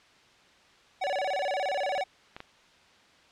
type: tone with vibrato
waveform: square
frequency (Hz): 656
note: E5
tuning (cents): -9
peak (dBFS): -28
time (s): 1.01-2.04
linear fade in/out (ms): 10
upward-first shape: square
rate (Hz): 17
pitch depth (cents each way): 240
type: clicks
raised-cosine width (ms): 0.3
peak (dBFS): -24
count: 3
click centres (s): 1.978 / 2.365 / 2.404
effects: white hiss -58 dBFS RMS until 3.31 s + low-pass 4000 Hz 12 dB/octave